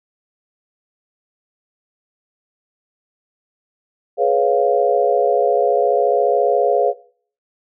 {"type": "chord", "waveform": "sine", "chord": "C# dominant seventh", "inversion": "second", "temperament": "equal with one note detuned", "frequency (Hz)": [419.6, 493.9, 554.4, 698.5], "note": ["G#4", "B4", "C#5", "E#5"], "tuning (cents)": [18, 0, 0, 0], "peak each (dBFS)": -18, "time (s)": [4.17, 6.94], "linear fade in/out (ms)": 50, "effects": ["noise-tail reverb RT60 0.5 s tail -19 dB re dry"]}